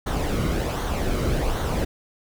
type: noise with flanger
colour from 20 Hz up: brown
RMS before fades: -24 dBFS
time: 0.06-1.85 s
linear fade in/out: 10 ms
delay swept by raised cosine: 0.39 to 1.18 ms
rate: 1.3 Hz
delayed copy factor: -0.5
effects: none